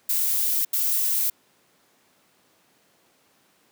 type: noise bursts at uneven times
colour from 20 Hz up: violet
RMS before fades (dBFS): -23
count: 2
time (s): 0.09-0.65 / 0.73-1.3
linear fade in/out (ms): 5
effects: pink hiss -62 dBFS RMS until 3.71 s + high-pass 200 Hz 12 dB/octave